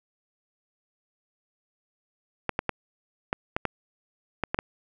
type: clicks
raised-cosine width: 0.5 ms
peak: -10 dBFS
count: 9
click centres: 2.493 / 2.591 / 2.693 / 3.329 / 3.565 / 3.653 / 4.437 / 4.545 / 4.589 s
effects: none